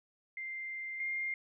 sine tone pair in turn, 2093 / 2114 Hz, C7 / C7, 0 / +17 cents, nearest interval unison, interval 17 cents, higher second, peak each -38 / -33 dBFS, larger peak second, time 0.37-1 / 1-1.34 s, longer first, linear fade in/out 2 ms, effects none

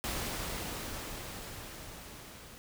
pink noise with level ramp, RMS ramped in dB -35 to -51 dBFS, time 0.04-2.58 s, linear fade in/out 0 ms, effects none

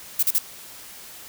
violet noise bursts, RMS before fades -19 dBFS, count 3, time 0.19-0.385 s, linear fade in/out 5 ms, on 39 ms, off 39 ms, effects white hiss -42 dBFS RMS until 1.28 s

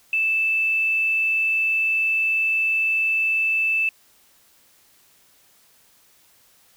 sine tone with quantisation, 2637 Hz, E7, in tune, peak -18 dBFS, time 0.13-3.89 s, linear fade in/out 2 ms, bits 8, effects white hiss -57 dBFS RMS until 6.76 s

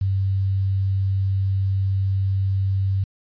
sine tone with quantisation, 96.7 Hz, G2, 23 cents flat, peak -18 dBFS, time 0.01-3.04 s, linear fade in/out 5 ms, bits 8, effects resampled to 11025 Hz

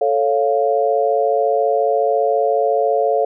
sine chord, A augmented, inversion none, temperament equal, 440 / 554.4 / 698.5 Hz, A4 / C#5 / E#5, 0 / 0 / 0 cents, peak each -18 dBFS, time 0.01-3.25 s, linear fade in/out 5 ms, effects none

